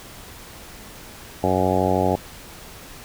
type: harmonic tone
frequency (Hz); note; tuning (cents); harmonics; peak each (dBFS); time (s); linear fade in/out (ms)
92.9; F#2; +7; 1 / 2 / 3 / 4 / 5 / 6 / 7 / 8 / 9; -26 / -26 / -26 / -26 / -26 / -26 / -26 / -26 / -26; 1.43-2.16; 10
effects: pink hiss -41 dBFS RMS until 3.04 s